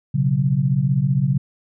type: chord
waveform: sine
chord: B suspended second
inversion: none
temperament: just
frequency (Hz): 123.47 / 138.9 / 185.21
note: B2 / C#3 / F#3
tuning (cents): 0 / +4 / +2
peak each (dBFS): -23 / -17 / -23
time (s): 0.14-1.38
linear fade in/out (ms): 10
effects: none